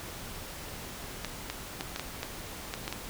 clicks, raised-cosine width 0.2 ms, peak -16 dBFS, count 9, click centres 1.247 / 1.5 / 1.809 / 1.961 / 1.996 / 2.231 / 2.739 / 2.879 / 2.926 s, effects pink hiss -42 dBFS RMS until 3.09 s

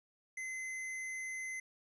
square tone, 2052 Hz, C7, 34 cents flat, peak -40 dBFS, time 0.37-1.6 s, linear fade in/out 5 ms, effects resampled to 24000 Hz

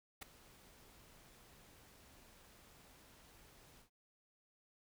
pink noise with ADSR envelope, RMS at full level -44 dBFS, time 0.21-3.9 s, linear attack 15 ms, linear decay 6 ms, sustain -19 dB, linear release 110 ms, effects none

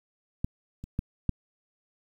clicks, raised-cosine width 5 ms, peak -15 / -26 / -15 / -12 dBFS, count 4, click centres 0.445 / 0.84 / 0.991 / 1.293 s, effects 9-bit

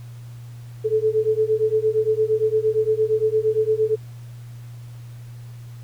sine beating tone pair, 431.3 / 440 Hz, A4 / A4, -35 / 0 cents, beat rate 8.7 Hz, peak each -20 dBFS, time 0.84-3.96 s, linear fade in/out 20 ms, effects added 119 Hz sine -35 dBFS peak until 5.83 s + pink hiss -53 dBFS RMS until 5.83 s

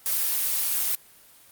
blue noise, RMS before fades -25 dBFS, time 0.06-0.95 s, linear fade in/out 0 ms, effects white hiss -53 dBFS RMS until 1.51 s + Opus 32 kbps

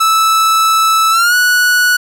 45% pulse tone with pitch glide, 1311 to 1471.5 Hz, E6 to F#6, -10 to -10 cents, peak -8 dBFS, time 0-1.97 s, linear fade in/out 10 ms, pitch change +200 cents, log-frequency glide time 1.11-1.35 s, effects none

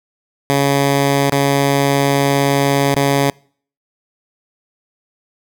10% pulse tone with dropouts, 139.8 Hz, C#3, 15 cents sharp, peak -4 dBFS, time 0.5-3.3 s, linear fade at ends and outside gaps 0 ms, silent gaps 1.298-1.323 / 2.946-2.964 s, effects noise-tail reverb RT60 0.5 s tail -26 dB re dry

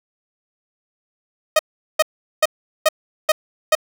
sawtooth tone bursts, 623 Hz, D#5, 2 cents sharp, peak -7 dBFS, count 6, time 1.56-3.752 s, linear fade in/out 5 ms, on 32 ms, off 400 ms, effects none

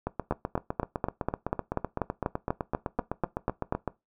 two click trains, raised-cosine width 1 ms, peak -15 / -12 dBFS, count 31 / 15, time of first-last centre 0.07-3.877 / 0.31-3.725 s, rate 7.88 / 4.1 Hz, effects noise-tail reverb RT60 0.2 s tail -19 dB re dry

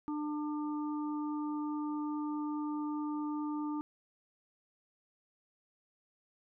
harmonic tone, 299.2 Hz, D4, 32 cents sharp, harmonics 1 / 3 / 4, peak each -34 / -44 / -46 dBFS, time 0.08-3.81 s, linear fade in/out 0 ms, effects none

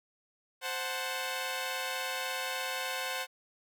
10% pulse chord, F# diminished, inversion second, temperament equal, 523.3 / 740 / 880 Hz, C5 / F#5 / A5, 0 / 0 / 0 cents, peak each -28 / -29 / -33 dBFS, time 0.61-3.27 s, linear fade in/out 50 ms, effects none

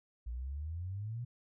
sine exponential sweep, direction up, 56.6 to 124 Hz, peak -37 dBFS, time 0.26-1.25 s, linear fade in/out 10 ms, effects none

